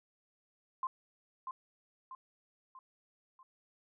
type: tone with echo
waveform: sine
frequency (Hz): 1046.5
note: C6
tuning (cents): 0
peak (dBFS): -32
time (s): 0.83-0.87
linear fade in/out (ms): 2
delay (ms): 640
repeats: 4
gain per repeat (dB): -6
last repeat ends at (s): 3.43
effects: none